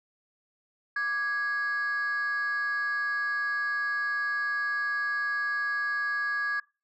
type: tone pair together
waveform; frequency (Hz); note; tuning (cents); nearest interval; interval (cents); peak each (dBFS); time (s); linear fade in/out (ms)
sine; 1174.7 / 1661.3; D6 / G#6; 0 / 0; tritone; 600; -32 / -25; 0.96-6.6; 5
effects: noise-tail reverb RT60 0.3 s tail -24 dB re dry + tanh soft clip ceiling -24 dBFS